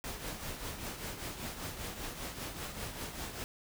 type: noise with tremolo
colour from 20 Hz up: pink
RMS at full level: -39 dBFS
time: 0.04-3.44 s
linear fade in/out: 0 ms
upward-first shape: triangle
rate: 5.1 Hz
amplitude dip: 60%
effects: none